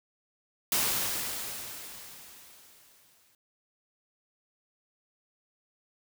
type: noise with exponential decay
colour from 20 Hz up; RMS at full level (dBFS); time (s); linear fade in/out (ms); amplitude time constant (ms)
white; -26; 0.72-3.35; 2; 570
effects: none